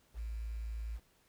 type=tone with quantisation; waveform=sine; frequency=55.7 Hz; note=A1; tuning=22 cents sharp; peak=-37 dBFS; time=0.14-1 s; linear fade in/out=50 ms; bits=10; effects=pink hiss -70 dBFS RMS until 1.28 s